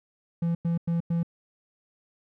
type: tone bursts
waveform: triangle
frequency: 168.7 Hz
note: E3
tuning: 40 cents sharp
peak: -21 dBFS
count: 4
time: 0.42-1.231 s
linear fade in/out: 5 ms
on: 130 ms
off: 97 ms
effects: none